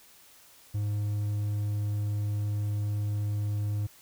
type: tone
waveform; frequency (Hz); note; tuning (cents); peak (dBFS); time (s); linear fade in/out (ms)
triangle; 103.83; G#2; 0; -25; 0.74-3.87; 10
effects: white hiss -56 dBFS RMS until 4.01 s